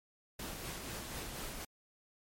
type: noise with tremolo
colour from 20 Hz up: pink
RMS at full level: -42 dBFS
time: 0.39-1.65 s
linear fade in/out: 5 ms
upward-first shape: sine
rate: 4.1 Hz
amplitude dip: 30%
effects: MP3 64 kbps